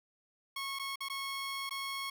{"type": "tone with dropouts", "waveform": "15% pulse", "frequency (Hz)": 1095, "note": "C#6", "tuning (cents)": -22, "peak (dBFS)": -30, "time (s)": [0.56, 2.1], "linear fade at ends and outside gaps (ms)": 5, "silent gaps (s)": [[0.789, 0.795], [0.958, 1.005], [1.086, 1.098], [1.694, 1.708]], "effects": []}